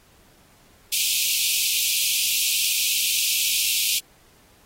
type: high-pass noise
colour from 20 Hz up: pink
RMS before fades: -23 dBFS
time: 0.92-3.99 s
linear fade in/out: 5 ms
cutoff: 2400 Hz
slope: 96 dB/octave
effects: pink hiss -56 dBFS RMS until 4.65 s + AAC 48 kbps